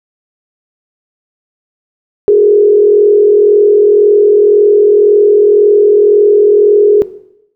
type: tone with frequency modulation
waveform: sine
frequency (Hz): 415.3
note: G#4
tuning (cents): 0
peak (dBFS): -3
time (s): 2.28-7.02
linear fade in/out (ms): 0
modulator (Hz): 41.9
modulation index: 0.71
effects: noise-tail reverb RT60 0.8 s tail -17 dB re dry